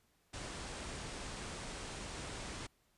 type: low-pass noise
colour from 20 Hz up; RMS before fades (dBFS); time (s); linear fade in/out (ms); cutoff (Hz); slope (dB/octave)
pink; -45; 0.33-2.67; 10; 9600; 96
effects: pink hiss -74 dBFS RMS until 2.97 s + resampled to 32000 Hz